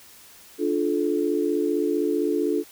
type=chord; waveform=sine; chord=D minor; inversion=none; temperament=equal with one note detuned; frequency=293.7 / 349.2 / 433.4 Hz; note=D4 / F4 / A4; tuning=0 / 0 / -26 cents; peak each=-25 dBFS; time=0.58-2.64 s; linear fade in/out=50 ms; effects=white hiss -49 dBFS RMS until 2.71 s